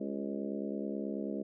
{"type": "harmonic tone with a mistuned harmonic", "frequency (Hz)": 69.3, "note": "C#2", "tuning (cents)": 0, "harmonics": [3, 4, 5, 6, 7, 8, 9], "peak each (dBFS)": [-38, -40, -42, -44, -45, -46, -47], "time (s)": [0, 1.43], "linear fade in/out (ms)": 10, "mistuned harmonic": 6, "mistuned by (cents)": -48, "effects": []}